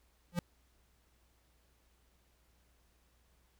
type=tone with exponential growth; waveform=square; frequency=174.61 Hz; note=F3; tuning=in tune; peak=-28 dBFS; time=0.32-0.39 s; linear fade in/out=2 ms; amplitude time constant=15 ms; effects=added 60 Hz sine -70 dBFS peak until 3.59 s + pink hiss -73 dBFS RMS until 3.59 s